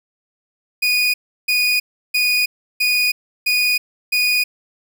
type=tone bursts; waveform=30% pulse; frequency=2469 Hz; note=D#7; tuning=14 cents flat; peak=-12 dBFS; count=6; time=0.82-4.44 s; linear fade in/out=10 ms; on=320 ms; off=340 ms; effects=none